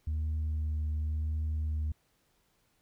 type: tone with vibrato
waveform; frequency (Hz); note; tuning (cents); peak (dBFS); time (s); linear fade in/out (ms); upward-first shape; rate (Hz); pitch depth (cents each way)
sine; 77.1; D#2; -15; -27; 0.07-1.92; 5; triangle; 0.93; 16
effects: tanh soft clip ceiling -28 dBFS + pink hiss -72 dBFS RMS until 2.81 s